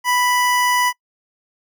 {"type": "tone", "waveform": "25% pulse", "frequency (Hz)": 987.8, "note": "B5", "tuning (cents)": 0, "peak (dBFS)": -11, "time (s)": [0.04, 0.93], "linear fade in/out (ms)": 50, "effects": ["noise-tail reverb RT60 0.1 s tail -25 dB re dry"]}